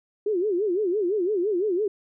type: tone with vibrato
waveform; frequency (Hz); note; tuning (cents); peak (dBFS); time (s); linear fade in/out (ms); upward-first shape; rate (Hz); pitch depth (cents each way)
sine; 386.7; G4; -24; -21; 0.26-1.88; 5; sine; 5.9; 210
effects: none